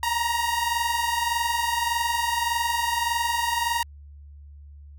sawtooth tone pair together, 929 / 950.7 Hz, A#5 / A#5, -6 / +34 cents, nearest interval unison, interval 40 cents, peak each -22 dBFS, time 0.03-3.83 s, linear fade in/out 2 ms, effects added 72 Hz sine -42 dBFS peak until 4.98 s

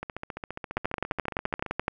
two click trains, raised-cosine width 0.5 ms, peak -19 / -11 dBFS, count 25 / 14, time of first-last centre 0.03-1.663 / 0.77-1.881 s, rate 14.7 / 11.7 Hz, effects none

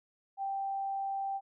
sine tone, 784 Hz, G5, in tune, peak -32 dBFS, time 0.37-1.41 s, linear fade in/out 50 ms, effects none

